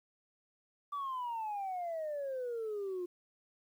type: exponential sweep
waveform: sine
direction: down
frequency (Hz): 1170 to 350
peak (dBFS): -34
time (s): 0.92-3.06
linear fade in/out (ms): 10
effects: tanh soft clip ceiling -33 dBFS + 11-bit